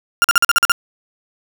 35% pulse tone bursts, 1396.9 Hz, F6, in tune, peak -7 dBFS, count 8, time 0.22-0.719 s, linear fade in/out 0 ms, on 23 ms, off 45 ms, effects none

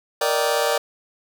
sawtooth chord, Eb major seventh, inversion second, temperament just, 466.7 / 583.4 / 622.3 / 777.8 Hz, Bb4 / D5 / Eb5 / G5, +2 / -12 / 0 / -14 cents, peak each -20 / -18 / -23 / -22 dBFS, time 0.21-0.78 s, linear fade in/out 5 ms, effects none

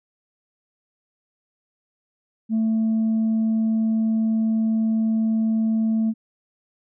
sine tone, 222 Hz, A3, 16 cents sharp, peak -16 dBFS, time 2.49-6.14 s, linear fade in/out 50 ms, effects tanh soft clip ceiling -16 dBFS

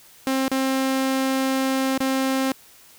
sawtooth tone with dropouts, 265.5 Hz, C4, 25 cents sharp, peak -16 dBFS, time 0.27-2.52 s, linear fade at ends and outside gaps 1 ms, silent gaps 0.481-0.515 / 1.978-2.004 s, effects white hiss -50 dBFS RMS until 2.98 s

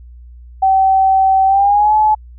sine tone with pitch glide, 768 to 857.1 Hz, G5 to A5, -36 to -46 cents, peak -8 dBFS, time 0.62-2.15 s, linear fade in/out 10 ms, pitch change +190 cents, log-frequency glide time 1.46-1.94 s, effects added 60 Hz sine -34 dBFS peak until 2.38 s

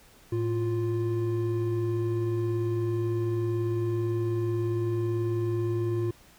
triangle tone pair together, 110.37 / 349.2 Hz, A2 / F4, +6 / 0 cents, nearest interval octave + minor sixth, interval 1994 cents, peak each -26 dBFS, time 0.32-6.11 s, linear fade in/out 5 ms, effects pink hiss -56 dBFS RMS until 6.38 s

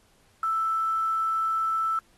sine tone with quantisation, 1321 Hz, E6, 3 cents sharp, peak -23 dBFS, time 0.43-1.99 s, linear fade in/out 2 ms, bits 8, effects pink hiss -63 dBFS RMS until 2.17 s + AAC 32 kbps

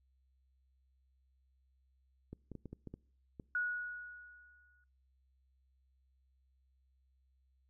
clicks, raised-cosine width 3 ms, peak -33 dBFS, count 8, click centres 2.33 / 2.517 / 2.553 / 2.657 / 2.73 / 2.873 / 2.94 / 3.398 s
sine tone with exponential decay, 1459 Hz, F#6, 25 cents flat, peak -31 dBFS, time 3.55-4.84 s, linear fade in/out 2 ms, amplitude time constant 280 ms
effects noise-tail reverb RT60 0.6 s tail -25 dB re dry + added 65 Hz sine -70 dBFS peak until 7.69 s

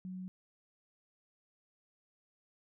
sine tone, 185 Hz, F#3, in tune, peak -40 dBFS, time 0.05-0.28 s, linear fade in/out 0 ms, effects none

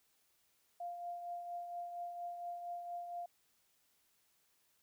sine tone with tremolo, 698.5 Hz, F5, in tune, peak -39 dBFS, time 0.8-3.26 s, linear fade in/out 5 ms, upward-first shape triangle, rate 4.3 Hz, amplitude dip 50%, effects white hiss -75 dBFS RMS until 4.82 s

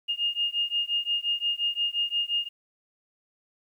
sine beating tone pair, 2833 / 2838.7 Hz, F7 / F7, +24 / +28 cents, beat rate 5.7 Hz, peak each -28 dBFS, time 0.08-2.49 s, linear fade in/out 20 ms, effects 10-bit

